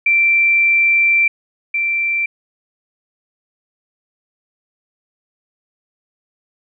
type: tone pair in turn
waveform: sine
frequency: 2349 / 2349 Hz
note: D7 / D7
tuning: 0 / 0 cents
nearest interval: unison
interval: 0 cents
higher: neither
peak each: -10 / -15 dBFS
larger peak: first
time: 0.06-1.28 / 1.74-2.26 s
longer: first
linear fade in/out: 5 ms
effects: none